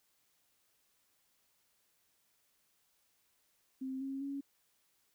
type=tone with pitch steps; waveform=sine; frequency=263.2 / 270.6 / 278.2 Hz; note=C4 / C#4 / C#4; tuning=+10 / -42 / +6 cents; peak=-37 dBFS; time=3.81-4.41 s; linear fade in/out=10 ms; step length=200 ms; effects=white hiss -75 dBFS RMS until 5.14 s